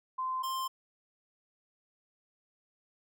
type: tone pair in turn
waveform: sine / square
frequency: 1035 / 1049.4 Hz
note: C6 / C6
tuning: -19 / +5 cents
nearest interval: unison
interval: 24 cents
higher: second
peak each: -31 / -33 dBFS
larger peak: first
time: 0.18-0.43 / 0.43-0.68 s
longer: neither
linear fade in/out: 10 ms
effects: none